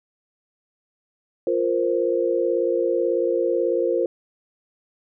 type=chord; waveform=sine; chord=F suspended fourth; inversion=none; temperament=just; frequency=349.2 / 465.6 / 523.8 Hz; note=F4 / Bb4 / C5; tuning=0 / -2 / +2 cents; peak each=-23 dBFS; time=1.47-4.06 s; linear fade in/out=2 ms; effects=none